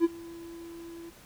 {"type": "tone with ADSR envelope", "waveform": "triangle", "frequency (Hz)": 336.1, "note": "E4", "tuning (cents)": 34, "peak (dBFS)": -15, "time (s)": [0, 1.11], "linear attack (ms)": 44, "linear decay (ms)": 28, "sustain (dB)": -24, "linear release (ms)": 26, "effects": ["pink hiss -54 dBFS RMS until 1.25 s"]}